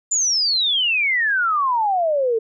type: exponential sweep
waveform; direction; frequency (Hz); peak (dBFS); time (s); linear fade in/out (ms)
sine; down; 7200 to 435.6; -16; 0.11-2.39; 10
effects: none